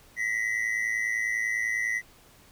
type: tone pair together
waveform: triangle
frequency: 1914 / 2024 Hz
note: A#6 / B6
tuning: +45 / +42 cents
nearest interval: minor second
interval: 97 cents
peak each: -27 dBFS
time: 0.16-2.02 s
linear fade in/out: 50 ms
effects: pink hiss -56 dBFS RMS until 2.51 s